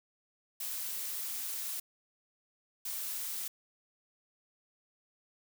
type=noise bursts at uneven times; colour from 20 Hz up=blue; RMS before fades=-38 dBFS; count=2; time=0.6-1.8 / 2.85-3.48 s; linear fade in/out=5 ms; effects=none